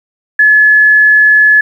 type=tone; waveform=sine; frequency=1711 Hz; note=A6; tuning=49 cents flat; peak=-3 dBFS; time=0.39-1.61 s; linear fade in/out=5 ms; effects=7-bit